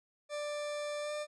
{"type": "tone with pitch glide", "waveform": "40% pulse", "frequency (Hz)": [590, 597.5], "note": ["D5", "D5"], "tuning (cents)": [8, 30], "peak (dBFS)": -35, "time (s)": [0.29, 1.27], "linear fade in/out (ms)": 50, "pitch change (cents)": 22, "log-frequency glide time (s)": [1.01, 1.12], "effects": ["resampled to 22050 Hz"]}